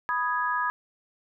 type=chord; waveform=sine; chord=G# minor; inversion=first; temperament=equal; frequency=987.8 / 1244.5 / 1661.2 Hz; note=B5 / D#6 / G#6; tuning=0 / 0 / 0 cents; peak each=-28 / -29 / -29 dBFS; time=0.09-0.7 s; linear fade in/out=0 ms; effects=none